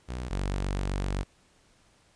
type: tone pair in turn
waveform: sawtooth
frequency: 61.74 / 47.8 Hz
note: B1 / G1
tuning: 0 / -43 cents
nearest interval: major third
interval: 443 cents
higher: first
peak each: -29 / -24 dBFS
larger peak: second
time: 0.08-0.3 / 0.3-1.24 s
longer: second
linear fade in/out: 20 ms
effects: pink hiss -63 dBFS RMS until 2.15 s + resampled to 22050 Hz